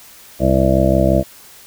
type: harmonic tone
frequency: 65.8 Hz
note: C2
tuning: 10 cents sharp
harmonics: 1 / 2 / 3 / 4 / 5 / 7 / 8 / 9 / 10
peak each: -18 / -19 / -18 / -24 / -19 / -27 / -23 / -17 / -20 dBFS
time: 0.39-1.24 s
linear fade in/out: 50 ms
effects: white hiss -42 dBFS RMS until 1.66 s